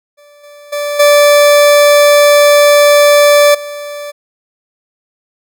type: tone with level steps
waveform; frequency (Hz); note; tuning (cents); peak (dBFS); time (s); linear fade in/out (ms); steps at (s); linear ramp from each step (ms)
40% pulse; 583; D5; -13; -39 / -33 / -14 / -3 / -21; 0.17-4.12; 20; 0.43 / 0.72 / 0.99 / 3.54; 10
effects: none